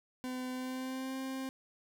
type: tone with pitch glide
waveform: 40% pulse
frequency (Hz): 254.3 to 264.3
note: C4 to C4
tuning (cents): -49 to +18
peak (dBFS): -36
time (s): 0.24-1.49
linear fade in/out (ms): 0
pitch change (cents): +67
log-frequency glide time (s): 0.51-1.16
effects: none